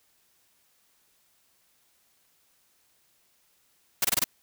white noise bursts, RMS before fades -23 dBFS, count 5, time 4.02-4.242 s, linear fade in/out 5 ms, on 26 ms, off 23 ms, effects white hiss -67 dBFS RMS until 4.42 s

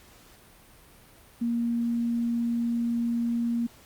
sine tone, 234.9 Hz, A#3, 13 cents sharp, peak -24 dBFS, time 1.41-3.67 s, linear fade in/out 10 ms, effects pink hiss -54 dBFS RMS until 3.85 s + Opus 48 kbps

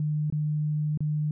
sine tone with dropouts, 151.1 Hz, D3, 50 cents sharp, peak -24 dBFS, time 0-1.31 s, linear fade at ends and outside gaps 2 ms, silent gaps 0.301-0.324 / 0.975-1.005 s, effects none

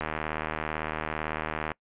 click train, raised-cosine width 0.5 ms, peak -15 dBFS, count 134, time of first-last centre 0.01-1.717 s, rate 77.9 Hz, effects noise-tail reverb RT60 0.1 s tail -24 dB re dry + resampled to 8000 Hz

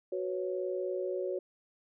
sine chord, F# suspended fourth, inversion none, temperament equal, 370 / 493.9 / 554.4 Hz, F#4 / B4 / C#5, 0 / 0 / 0 cents, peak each -34 / -40 / -36 dBFS, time 0.12-1.39 s, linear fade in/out 5 ms, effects none

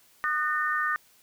sine tone cluster, 1225 / 1491 / 1818 Hz, D#6 / F#6 / A#6, -27 / +13 / -44 cents, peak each -28 / -31 / -28 dBFS, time 0.24-0.96 s, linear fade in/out 0 ms, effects white hiss -60 dBFS RMS until 1.22 s

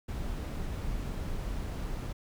brown noise, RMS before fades -35 dBFS, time 0.08-2.13 s, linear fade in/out 10 ms, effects none

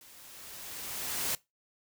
white noise with level ramp, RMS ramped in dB -55 to -31 dBFS, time 0.01-1.35 s, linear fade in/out 2 ms, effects noise-tail reverb RT60 0.2 s tail -21 dB re dry

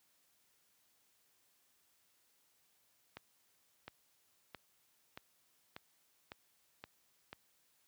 accelerating click train, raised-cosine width 0.3 ms, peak -30 dBFS, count 8, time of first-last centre 3.17-7.33 s, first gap 710 ms, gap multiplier 0.94, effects white hiss -74 dBFS RMS until 7.87 s + high-pass 60 Hz 12 dB/octave

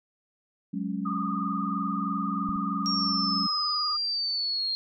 sine chord, F# suspended second, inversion none, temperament just, 185 / 208.1 / 277.5 Hz, F#3 / G#3 / C#4, 0 / +4 / +2 cents, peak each -32 / -32 / -34 dBFS, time 0.73-3.47 s, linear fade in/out 10 ms
sine tone with vibrato, 1214 Hz, D#6, 43 cents flat, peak -30 dBFS, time 1.05-3.97 s, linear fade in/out 10 ms, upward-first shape sine, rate 20 Hz, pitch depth 62 cents each way
clicks, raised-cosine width 5 ms, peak -27 / -35 dBFS, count 2, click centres 2.491 / 2.561 s
sine linear sweep, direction down, 5580 to 4204 Hz, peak -26 dBFS, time 2.86-4.75 s, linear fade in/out 0 ms
effects none

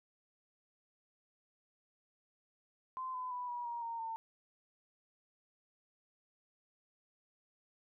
sine tone with pitch steps, 1034 / 1011 / 988.4 / 966.4 / 944.9 / 923.9 / 903.3 Hz, C6 / B5 / B5 / B5 / A#5 / A#5 / A5, -21 / +40 / +1 / -38 / +23 / -16 / +45 cents, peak -38 dBFS, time 2.97-4.16 s, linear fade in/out 0 ms, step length 170 ms, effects none

